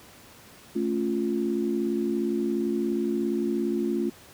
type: chord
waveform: sine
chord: A augmented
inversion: none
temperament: equal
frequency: 220 / 277.2 / 349.2 Hz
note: A3 / C#4 / E#4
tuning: 0 / 0 / 0 cents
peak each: -28 / -30 / -27 dBFS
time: 0.75-4.1 s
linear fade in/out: 10 ms
effects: pink hiss -50 dBFS RMS until 4.33 s + high-pass 80 Hz 12 dB/octave